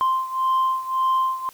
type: beating tone pair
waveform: sine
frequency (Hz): 1045 / 1046.8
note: C6 / C6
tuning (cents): -2 / 0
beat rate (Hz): 1.8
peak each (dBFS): -19 / -22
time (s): 0.01-1.49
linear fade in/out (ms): 0
effects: tanh soft clip ceiling -15 dBFS + white hiss -50 dBFS RMS until 1.53 s